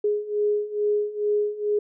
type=beating tone pair; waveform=sine; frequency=415.3 / 417.6 Hz; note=G#4 / G#4; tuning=0 / +10 cents; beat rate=2.3 Hz; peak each=-26 / -23 dBFS; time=0.04-1.79 s; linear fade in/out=5 ms; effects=none